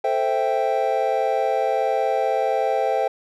triangle chord, A minor seventh, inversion none, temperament equal with one note detuned, 441.8 / 523.3 / 659.3 / 784 Hz, A4 / C5 / E5 / G5, +7 / 0 / 0 / 0 cents, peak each -24 / -22 / -23 / -21 dBFS, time 0.04-3.08 s, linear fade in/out 5 ms, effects none

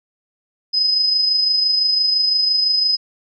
sine tone with amplitude modulation, 5040 Hz, D#8, 21 cents sharp, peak -12 dBFS, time 0.73-2.97 s, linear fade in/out 20 ms, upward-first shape sine, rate 25.9 Hz, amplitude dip 40%, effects none

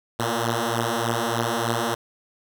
5% pulse beating tone pair, 114.9 / 118.2 Hz, A#2 / A#2, -25 / +24 cents, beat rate 3.3 Hz, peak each -14 dBFS, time 0.19-1.95 s, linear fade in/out 10 ms, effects none

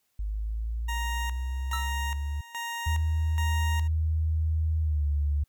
sine linear sweep, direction up, 50.9 to 73.42 Hz, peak -28 dBFS, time 0.19-2.41 s, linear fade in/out 5 ms
20% pulse tone with tremolo, 935 Hz, A#5, 5 cents sharp, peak -27 dBFS, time 0.88-3.88 s, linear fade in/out 10 ms, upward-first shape square, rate 1.2 Hz, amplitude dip 80%
square tone with exponential decay, 1318.5 Hz, E6, in tune, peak -29 dBFS, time 1.73-1.93 s, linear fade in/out 2 ms, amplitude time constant 42 ms
sine tone with pitch glide, 79.2 to 72.63 Hz, D#2 to D2, +31 to -19 cents, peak -23 dBFS, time 2.86-5.44 s, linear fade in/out 10 ms, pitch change -150 cents, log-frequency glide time 4.81-5.05 s
effects white hiss -74 dBFS RMS until 5.48 s

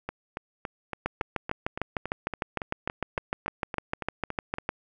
two click trains, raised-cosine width 0.5 ms, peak -12 / -17 dBFS, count 25 / 17, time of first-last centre 1.06-4.691 / 0.09-4.584 s, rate 6.61 / 3.56 Hz, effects none

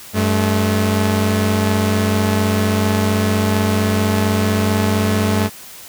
sawtooth tone pair together, 95.6 / 215.5 Hz, G2 / A3, -43 / -36 cents, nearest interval octave + major second, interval 1407 cents, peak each -13 dBFS, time 0.13-5.5 s, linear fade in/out 50 ms, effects white hiss -37 dBFS RMS until 5.88 s

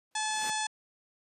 pink noise with exponential growth, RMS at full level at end -38 dBFS, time 0.11-0.5 s, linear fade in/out 2 ms, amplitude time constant 83 ms
harmonic tone, 863 Hz, A5, 34 cents flat, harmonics 1 / 2 / 3 / 4 / 5 / 6 / 7 / 8 / 9 / 10, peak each -33 / -37 / -42 / -39 / -43 / -44 / -41 / -42 / -46 / -39 dBFS, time 0.15-0.67 s, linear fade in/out 5 ms
effects high-pass 200 Hz 12 dB/octave + resampled to 32000 Hz

